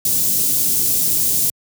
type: band-stop noise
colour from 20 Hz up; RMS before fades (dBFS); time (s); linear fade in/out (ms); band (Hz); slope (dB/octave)
white; -17; 0.05-1.5; 2; 280 to 6800; 12
effects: high-pass 80 Hz 12 dB/octave